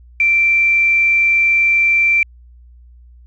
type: tone with quantisation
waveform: sine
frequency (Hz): 2349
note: D7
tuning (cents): 0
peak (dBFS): -10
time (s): 0.2-2.23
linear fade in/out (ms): 2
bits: 6
effects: added 60 Hz sine -40 dBFS peak until 3.26 s + resampled to 16000 Hz